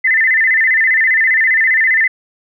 sine tone with vibrato, 1910 Hz, A#6, 42 cents sharp, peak -9 dBFS, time 0.04-2.08 s, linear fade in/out 10 ms, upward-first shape square, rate 15 Hz, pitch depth 110 cents each way, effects none

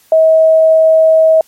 sine tone, 640 Hz, D#5, 49 cents sharp, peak -4 dBFS, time 0.12-1.41 s, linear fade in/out 2 ms, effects white hiss -49 dBFS RMS until 1.47 s + MP3 64 kbps

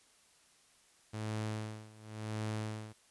sawtooth tone with tremolo, 108.3 Hz, A2, 27 cents flat, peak -31 dBFS, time 1.13-2.93 s, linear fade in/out 10 ms, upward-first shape sine, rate 0.92 Hz, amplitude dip 90%, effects white hiss -66 dBFS RMS until 3.1 s + resampled to 24000 Hz

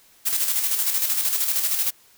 blue noise with tremolo, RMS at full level -21 dBFS, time 0.25-1.91 s, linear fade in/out 20 ms, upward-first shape square, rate 13 Hz, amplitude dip 45%, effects white hiss -55 dBFS RMS until 2.17 s

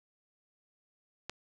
click, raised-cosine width 0.2 ms, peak -20 dBFS, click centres 1.296 s, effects none

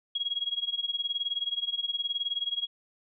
sine tone with tremolo, 3300 Hz, G#7, 12 cents flat, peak -25 dBFS, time 0.15-2.67 s, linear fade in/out 5 ms, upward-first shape sine, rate 19 Hz, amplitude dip 90%, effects none

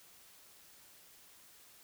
silence, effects white hiss -60 dBFS RMS until 1.83 s

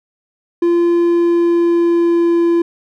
triangle tone with pitch glide, 343.8 to 340 Hz, F4 to F4, -27 to -46 cents, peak -8 dBFS, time 0.62-2.62 s, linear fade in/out 5 ms, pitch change -19 cents, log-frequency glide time 0.88-2.43 s, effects none

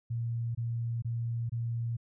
sine tone bursts, 116.8 Hz, A#2, 4 cents sharp, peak -30 dBFS, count 4, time 0.1-1.969 s, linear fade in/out 10 ms, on 450 ms, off 23 ms, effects none

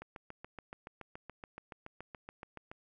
click train, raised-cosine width 0.5 ms, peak -30 dBFS, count 20, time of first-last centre 0.02-2.715 s, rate 7.05 Hz, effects none

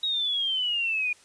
sine exponential sweep, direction down, 3817 to 2428 Hz, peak -24 dBFS, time 0.03-1.13 s, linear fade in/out 5 ms, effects white hiss -56 dBFS RMS until 1.24 s + resampled to 22050 Hz

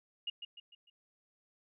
sine tone with echo, 2858 Hz, F7, 39 cents sharp, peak -34 dBFS, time 0.27-0.3 s, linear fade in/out 5 ms, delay 150 ms, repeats 4, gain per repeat -7 dB, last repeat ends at 0.9 s, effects none

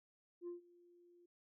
sine tone with ADSR envelope, 349.2 Hz, F4, in tune, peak -40 dBFS, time 0.41-1.26 s, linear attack 66 ms, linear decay 130 ms, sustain -24 dB, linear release 7 ms, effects tanh soft clip ceiling -41 dBFS

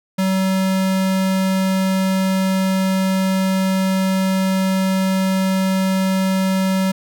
square tone, 189.9 Hz, F#3, 45 cents sharp, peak -16 dBFS, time 0.18-6.92 s, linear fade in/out 10 ms, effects none

